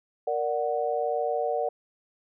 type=chord; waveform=sine; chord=Bb augmented; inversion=none; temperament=equal; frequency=466.2 / 587.3 / 740 Hz; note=Bb4 / D5 / F#5; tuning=0 / 0 / 0 cents; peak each=-29 dBFS; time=0.27-1.69 s; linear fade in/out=5 ms; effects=none